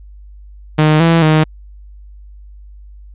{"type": "tone with pitch steps", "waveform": "sawtooth", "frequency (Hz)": [153.9, 166, 155.7], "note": ["D#3", "E3", "D#3"], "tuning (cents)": [-19, 12, 2], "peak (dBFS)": -4, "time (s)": [0.78, 1.44], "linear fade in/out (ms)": 10, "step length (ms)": 220, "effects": ["added 50 Hz sine -34 dBFS peak until 3.14 s", "resampled to 8000 Hz"]}